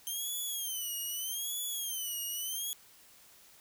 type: tone with vibrato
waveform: 5% pulse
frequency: 3136 Hz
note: G7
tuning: in tune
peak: -27 dBFS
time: 0.07-2.73 s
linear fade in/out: 0 ms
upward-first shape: sine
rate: 0.81 Hz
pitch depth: 150 cents each way
effects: white hiss -59 dBFS RMS until 3.6 s